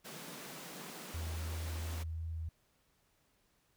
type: high-pass noise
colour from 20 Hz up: pink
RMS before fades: -48 dBFS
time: 0.04-2.04 s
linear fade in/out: 20 ms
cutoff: 140 Hz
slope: 96 dB/octave
type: tone with vibrato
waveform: sine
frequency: 81.3 Hz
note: E2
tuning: 23 cents flat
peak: -37 dBFS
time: 1.14-2.49 s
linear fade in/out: 5 ms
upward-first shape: sine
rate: 2.9 Hz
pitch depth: 10 cents each way
effects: pink hiss -74 dBFS RMS until 3.76 s